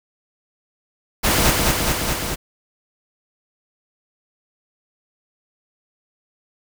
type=noise with echo; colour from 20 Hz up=pink; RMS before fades=-17 dBFS; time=1.23-1.52 s; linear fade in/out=20 ms; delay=210 ms; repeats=4; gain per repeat=-2 dB; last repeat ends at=2.36 s; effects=none